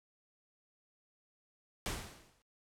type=noise with exponential decay; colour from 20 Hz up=pink; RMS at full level=-35 dBFS; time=1.86-2.42 s; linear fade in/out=0 ms; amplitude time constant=120 ms; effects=noise-tail reverb RT60 0.1 s tail -24 dB re dry + low-pass 11000 Hz 12 dB/octave